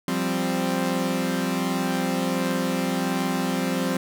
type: chord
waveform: sawtooth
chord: F suspended second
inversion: none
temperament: equal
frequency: 174.61 / 196 / 261.6 Hz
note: F3 / G3 / C4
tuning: 0 / 0 / 0 cents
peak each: -24 / -24 / -22 dBFS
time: 0.08-3.97 s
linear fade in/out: 2 ms
effects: none